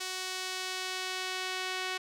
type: tone with band-pass filter sweep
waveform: sawtooth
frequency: 372 Hz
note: F#4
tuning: 9 cents sharp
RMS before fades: -36 dBFS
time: 0-1.98 s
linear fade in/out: 10 ms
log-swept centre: 5200 to 2900 Hz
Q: 0.84
effects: none